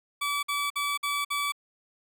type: tone bursts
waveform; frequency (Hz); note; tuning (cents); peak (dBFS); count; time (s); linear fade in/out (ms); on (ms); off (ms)
20% pulse; 1149; D6; -38; -22; 5; 0.21-1.522; 10; 220; 53
effects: none